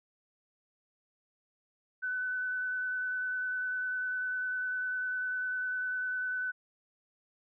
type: tone with vibrato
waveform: sine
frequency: 1503 Hz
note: F#6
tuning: 27 cents sharp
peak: -31 dBFS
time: 2.02-6.52 s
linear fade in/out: 20 ms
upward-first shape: square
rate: 10 Hz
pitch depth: 10 cents each way
effects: none